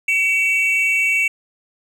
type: tone pair together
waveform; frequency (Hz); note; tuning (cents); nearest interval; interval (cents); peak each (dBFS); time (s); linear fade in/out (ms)
triangle; 2265 / 2688; C#7 / E7; +37 / +33; minor third; 296; -16; 0.08-1.28; 5
effects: none